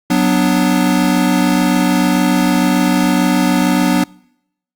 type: chord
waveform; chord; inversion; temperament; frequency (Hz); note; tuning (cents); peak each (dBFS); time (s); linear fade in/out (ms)
square; B minor; second; equal; 185 / 246.9 / 293.7; F#3 / B3 / D4; 0 / 0 / 0; -16; 0.1-4.04; 5
effects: noise-tail reverb RT60 0.8 s tail -26 dB re dry + Opus 48 kbps